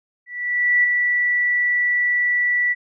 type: tone with ADSR envelope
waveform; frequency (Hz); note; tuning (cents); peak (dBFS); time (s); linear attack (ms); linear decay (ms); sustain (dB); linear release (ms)
sine; 1958; B6; -15; -12; 0.26-2.75; 580; 6; -4; 34
effects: none